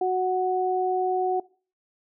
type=tone pair together; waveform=sine; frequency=369.3 / 740 Hz; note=F#4 / F#5; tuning=-3 / 0 cents; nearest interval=octave; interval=1203 cents; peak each=-24 dBFS; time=0.01-1.4 s; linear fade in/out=5 ms; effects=noise-tail reverb RT60 0.4 s tail -22 dB re dry